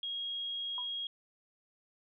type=tone; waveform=sine; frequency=3279 Hz; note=G#7; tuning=23 cents flat; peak=-35 dBFS; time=0.03-1.07 s; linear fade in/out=2 ms
type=tone with exponential decay; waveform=sine; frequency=987.8 Hz; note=B5; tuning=in tune; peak=-37 dBFS; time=0.78-0.9 s; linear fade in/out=1 ms; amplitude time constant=24 ms
effects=none